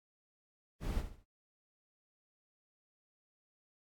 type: noise with echo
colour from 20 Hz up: brown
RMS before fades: -36 dBFS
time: 0.8-1.04 s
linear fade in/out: 50 ms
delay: 71 ms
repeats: 3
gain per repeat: -9 dB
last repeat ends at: 1.253 s
effects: AAC 64 kbps